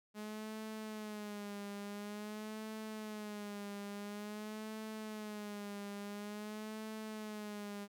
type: tone with vibrato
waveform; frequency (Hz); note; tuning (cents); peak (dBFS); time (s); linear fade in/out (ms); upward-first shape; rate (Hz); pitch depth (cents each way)
sawtooth; 210; G#3; +19; -39; 0.14-7.88; 50; sine; 0.48; 65
effects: none